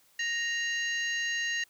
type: harmonic tone with a mistuned harmonic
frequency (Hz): 932.3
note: A#5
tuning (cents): 0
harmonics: 2 / 3 / 4 / 5 / 6 / 7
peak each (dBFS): -30 / -35 / -42 / -48 / -49 / -41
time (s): 0.19-1.64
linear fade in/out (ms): 5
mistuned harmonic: 4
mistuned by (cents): +120
effects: white hiss -64 dBFS RMS until 1.69 s